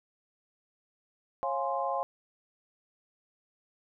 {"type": "chord", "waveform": "sine", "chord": "Db major seventh", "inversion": "none", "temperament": "equal with one note detuned", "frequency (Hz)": [545.2, 698.5, 830.6, 1046.5], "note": ["Db5", "F5", "Ab5", "C6"], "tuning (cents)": [-29, 0, 0, 0], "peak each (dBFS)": -34, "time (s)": [1.43, 2.03], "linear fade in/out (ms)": 0, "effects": []}